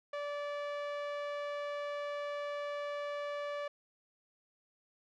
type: tone with low-pass filter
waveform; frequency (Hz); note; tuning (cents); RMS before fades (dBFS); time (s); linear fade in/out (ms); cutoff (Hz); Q
sawtooth; 580; D5; -22; -39; 0.13-3.68; 5; 2700; 0.64
effects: none